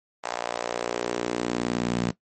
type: tone with high-pass filter sweep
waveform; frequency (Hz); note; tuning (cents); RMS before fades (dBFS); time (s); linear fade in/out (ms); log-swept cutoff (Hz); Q
sawtooth; 59.5; A#1; +36; -28; 0.23-2.12; 20; 770 to 180; 1.9
effects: noise-tail reverb RT60 0.1 s tail -18 dB re dry + MP3 32 kbps